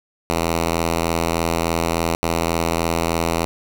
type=tone bursts at uneven times; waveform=5% pulse; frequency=83.3 Hz; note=E2; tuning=19 cents sharp; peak=-7 dBFS; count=2; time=0.3-2.15 / 2.23-3.45 s; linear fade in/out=0 ms; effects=none